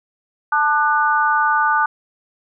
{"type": "chord", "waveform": "sine", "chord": "D major", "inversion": "second", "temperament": "equal with one note detuned", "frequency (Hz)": [880, 1200, 1480], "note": ["A5", "D6", "F#6"], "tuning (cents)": [0, 37, 0], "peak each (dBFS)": -18, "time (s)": [0.52, 1.86], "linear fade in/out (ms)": 5, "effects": []}